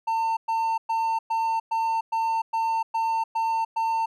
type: tone bursts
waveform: triangle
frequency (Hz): 902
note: A5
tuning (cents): +43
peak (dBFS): -20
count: 10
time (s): 0.07-4.06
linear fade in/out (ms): 10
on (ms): 300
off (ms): 110
effects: none